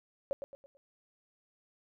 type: tone with echo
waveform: sine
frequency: 554.4 Hz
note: C#5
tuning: in tune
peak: -29 dBFS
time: 0.31-0.33 s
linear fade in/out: 0 ms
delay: 110 ms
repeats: 4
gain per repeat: -8 dB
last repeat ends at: 0.77 s
effects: none